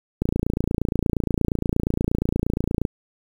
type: click train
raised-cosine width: 3 ms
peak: -8 dBFS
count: 76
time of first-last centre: 0.22-2.852 s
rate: 28.5 Hz
effects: 7-bit